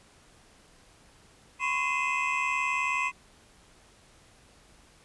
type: tone cluster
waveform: triangle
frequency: 1012 / 1091 / 2065 / 2497 / 2639 Hz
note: B5 / C#6 / C7 / D#7 / E7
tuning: +42 / -28 / -23 / +6 / +1 cents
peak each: -31 dBFS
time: 1.59-3.12 s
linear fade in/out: 50 ms
effects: pink hiss -58 dBFS RMS until 5.04 s + resampled to 24000 Hz